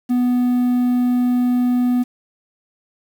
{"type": "tone with quantisation", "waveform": "triangle", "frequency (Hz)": 246.9, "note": "B3", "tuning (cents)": 0, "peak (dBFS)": -12, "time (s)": [0.09, 2.04], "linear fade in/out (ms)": 20, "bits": 7, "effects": []}